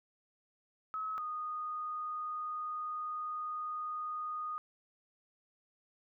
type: tone pair in turn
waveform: sine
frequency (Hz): 1282 / 1235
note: E6 / D#6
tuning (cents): -49 / -13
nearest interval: minor second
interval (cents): 64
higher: first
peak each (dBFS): -35 / -36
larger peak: first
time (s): 0.94-1.18 / 1.18-4.58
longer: second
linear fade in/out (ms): 0
effects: none